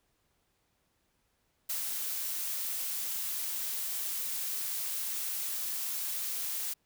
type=noise with ADSR envelope; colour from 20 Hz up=blue; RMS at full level=-33 dBFS; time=1.69-6.74 s; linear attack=9 ms; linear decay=110 ms; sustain=-2 dB; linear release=14 ms; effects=pink hiss -75 dBFS RMS until 6.85 s